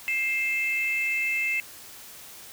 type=tone pair together; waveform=sine; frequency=2111 / 2631 Hz; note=C7 / E7; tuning=+15 / -4 cents; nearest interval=major third; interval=381 cents; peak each=-26 / -25 dBFS; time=0.08-1.6 s; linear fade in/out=0 ms; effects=tanh soft clip ceiling -18 dBFS + white hiss -45 dBFS RMS until 2.52 s